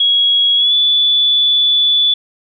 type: tone with pitch glide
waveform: sine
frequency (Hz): 3322 to 3461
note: G#7 to A7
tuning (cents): 0 to -29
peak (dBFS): -9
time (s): 0-2.14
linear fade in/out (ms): 5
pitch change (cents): +71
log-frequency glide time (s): 0.56-0.74
effects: none